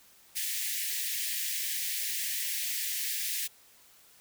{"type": "high-pass noise", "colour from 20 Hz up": "white", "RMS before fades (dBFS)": -33, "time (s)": [0.35, 3.48], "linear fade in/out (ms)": 20, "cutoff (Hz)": 1700, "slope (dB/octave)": 96, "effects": ["white hiss -59 dBFS RMS until 4.2 s"]}